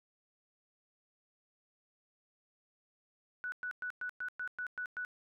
sine tone bursts, 1480 Hz, F#6, in tune, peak -36 dBFS, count 9, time 3.44-5.049 s, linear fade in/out 0 ms, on 81 ms, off 110 ms, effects none

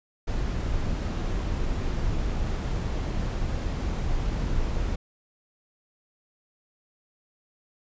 brown noise, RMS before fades -27 dBFS, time 0.27-4.96 s, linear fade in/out 10 ms, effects resampled to 16000 Hz

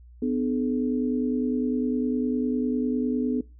sine tone cluster, 250.6 / 300.5 / 429.7 Hz, B3 / D4 / A4, +25 / +40 / -41 cents, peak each -24 / -30 / -31 dBFS, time 0.22-3.41 s, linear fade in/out 5 ms, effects noise-tail reverb RT60 0.3 s tail -23 dB re dry + added 60 Hz sine -46 dBFS peak until 3.59 s

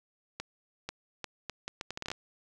accelerating click train, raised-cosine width 0.2 ms, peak -19 dBFS, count 13, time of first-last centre 0.4-2.116 s, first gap 490 ms, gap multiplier 0.72, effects none

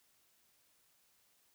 silence, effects white hiss -72 dBFS RMS until 1.54 s

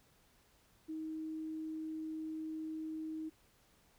sine tone, 315.5 Hz, D#4, 24 cents sharp, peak -39 dBFS, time 0.88-3.3 s, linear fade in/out 20 ms, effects pink hiss -69 dBFS RMS until 3.98 s

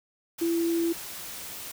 sine tone in noise, 335.7 Hz, E4, 32 cents sharp, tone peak -23 dBFS, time 0.41-0.93 s, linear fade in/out 10 ms, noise white, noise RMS -39 dBFS, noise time 0.38-1.72 s, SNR +13 dB, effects none

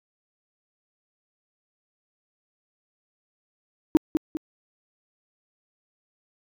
sine tone with echo, 312.4 Hz, D#4, 7 cents sharp, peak -9 dBFS, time 3.95-3.97 s, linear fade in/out 0 ms, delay 200 ms, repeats 2, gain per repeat -8 dB, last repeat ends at 4.37 s, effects tanh soft clip ceiling -9 dBFS

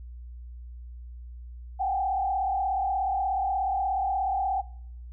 sine tone with frequency modulation, 771 Hz, G5, 29 cents flat, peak -24 dBFS, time 1.79-4.62 s, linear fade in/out 20 ms, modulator 36.7 Hz, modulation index 1.1, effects noise-tail reverb RT60 0.7 s tail -23 dB re dry + added 60 Hz sine -39 dBFS peak until 5.12 s

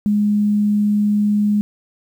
sine tone, 207.7 Hz, G#3, in tune, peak -13 dBFS, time 0.06-1.61 s, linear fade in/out 0 ms, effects 8-bit

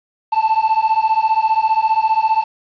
triangle beating tone pair, 874 / 889 Hz, A5 / A5, -12 / +18 cents, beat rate 15 Hz, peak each -14 dBFS, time 0.32-2.44 s, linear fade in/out 10 ms, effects resampled to 11025 Hz + 7-bit

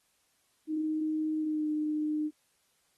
sine tone with pitch glide, 311.1 to 304.3 Hz, D#4 to D#4, 0 to -38 cents, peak -28 dBFS, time 0.67-2.31 s, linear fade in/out 50 ms, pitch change -38 cents, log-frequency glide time 1.39-1.67 s, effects white hiss -72 dBFS RMS until 2.97 s + AAC 32 kbps

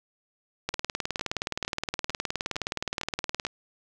two click trains, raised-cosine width 0.2 ms, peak -18 / -11 dBFS, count 7 / 54, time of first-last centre 0.74-3.467 / 0.69-3.45 s, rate 2.2 / 19.2 Hz, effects none

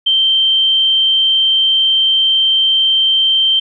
sine tone, 3131 Hz, G7, 3 cents flat, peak -9 dBFS, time 0.06-3.6 s, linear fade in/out 10 ms, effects none

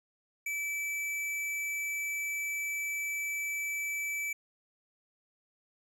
square tone, 2310 Hz, D7, 29 cents flat, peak -33 dBFS, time 0.46-4.33 s, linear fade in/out 5 ms, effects none

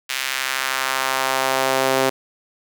sawtooth tone with high-pass filter sweep, 132.6 Hz, C3, 23 cents sharp, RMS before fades -21 dBFS, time 0.09-2.1 s, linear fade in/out 10 ms, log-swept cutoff 2300 to 430 Hz, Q 1.2, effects none

